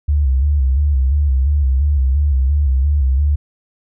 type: tone with vibrato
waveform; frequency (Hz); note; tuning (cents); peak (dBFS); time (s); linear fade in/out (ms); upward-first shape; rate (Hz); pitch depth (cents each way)
sine; 69.3; C#2; 0; -11; 0.08-3.36; 10; square; 2.9; 92
effects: none